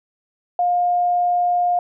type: tone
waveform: sine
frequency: 709 Hz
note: F5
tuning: 26 cents sharp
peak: -15 dBFS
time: 0.59-1.79 s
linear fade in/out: 2 ms
effects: none